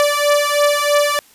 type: beating tone pair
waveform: sawtooth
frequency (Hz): 582 / 585.1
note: D5 / D5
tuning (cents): -16 / -7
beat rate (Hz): 3.1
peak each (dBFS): -12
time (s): 0-1.19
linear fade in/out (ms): 0
effects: white hiss -49 dBFS RMS until 1.34 s + resampled to 32000 Hz